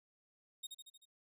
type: tone with echo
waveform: sawtooth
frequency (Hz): 3725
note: A#7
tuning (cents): -2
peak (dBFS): -39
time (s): 0.63-0.67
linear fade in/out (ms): 10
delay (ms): 77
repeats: 5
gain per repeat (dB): -4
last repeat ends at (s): 1.055
effects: none